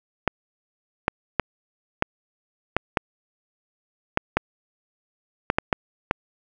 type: clicks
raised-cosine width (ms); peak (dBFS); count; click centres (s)
0.5; -3; 12; 0.277 / 1.081 / 1.397 / 2.024 / 2.766 / 2.972 / 4.174 / 4.37 / 5.501 / 5.585 / 5.728 / 6.111
effects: none